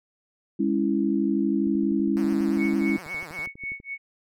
sine chord, C# minor, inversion second, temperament equal with one note detuned, 205.1 / 277.2 / 329.6 Hz, G#3 / C#4 / E4, -21 / 0 / 0 cents, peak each -25 dBFS, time 0.59-2.97 s, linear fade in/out 10 ms
click train, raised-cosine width 3 ms, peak -32 dBFS, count 27, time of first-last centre 1.67-3.801 s, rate 12.2 Hz
5% pulse tone with vibrato, 166 Hz, E3, 12 cents sharp, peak -28 dBFS, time 2.17-3.46 s, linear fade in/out 0 ms, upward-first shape triangle, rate 8.7 Hz, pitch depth 270 cents each way
sine tone with tremolo, 2217 Hz, C#7, in tune, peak -28 dBFS, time 2.57-3.98 s, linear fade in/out 50 ms, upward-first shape sine, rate 3.8 Hz, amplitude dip 100%
effects none

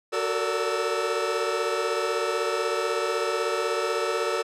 40% pulse tone cluster, 372.1 / 445.6 / 461.7 / 579 / 1312 Hz, F#4 / A4 / A#4 / D5 / E6, +10 / +22 / -17 / -25 / -9 cents, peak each -30 dBFS, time 0.12-4.43 s, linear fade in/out 20 ms, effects low-pass 8000 Hz 12 dB/octave

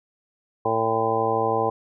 harmonic tone with a mistuned harmonic, 112.5 Hz, A2, 39 cents sharp, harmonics 1 / 2 / 3 / 4 / 5 / 6 / 7 / 8 / 9, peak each -33 / -35 / -31 / -25 / -28 / -32 / -25 / -35 / -27 dBFS, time 0.65-1.7 s, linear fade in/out 5 ms, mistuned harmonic 8, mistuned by -47 cents, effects none

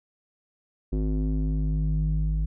square tone with low-pass filter sweep, 51.91 Hz, G#1, in tune, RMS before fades -25 dBFS, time 0.92-2.46 s, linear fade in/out 10 ms, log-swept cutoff 330 to 120 Hz, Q 2.5, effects none

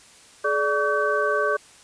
sine tone cluster, 424.9 / 585 / 1140 / 1536 Hz, G#4 / D5 / C#6 / G6, +40 / -7 / +48 / -36 cents, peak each -25 dBFS, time 0.44-1.57 s, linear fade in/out 10 ms, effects white hiss -50 dBFS RMS until 1.83 s + resampled to 22050 Hz

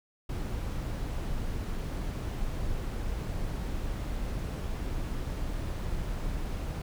brown noise, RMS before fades -33 dBFS, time 0.29-6.82 s, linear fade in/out 5 ms, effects none

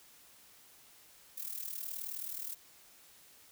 violet noise with amplitude modulation, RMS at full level -38 dBFS, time 1.37-2.55 s, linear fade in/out 10 ms, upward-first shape sine, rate 39.1 Hz, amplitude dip 75%, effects white hiss -60 dBFS RMS until 3.51 s

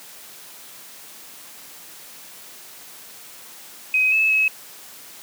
sine tone with pitch steps, 2524 / 2600 / 2570 Hz, D#7 / E7 / E7, +24 / -24 / -45 cents, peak -15 dBFS, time 3.94-4.48 s, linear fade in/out 2 ms, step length 180 ms, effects white hiss -42 dBFS RMS until 5.22 s + high-pass 150 Hz 12 dB/octave

